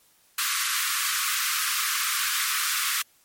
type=high-pass noise; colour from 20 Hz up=pink; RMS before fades=-26 dBFS; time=0.38-3.02 s; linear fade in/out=5 ms; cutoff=1100 Hz; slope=96 dB/octave; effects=white hiss -61 dBFS RMS until 3.24 s + MP3 64 kbps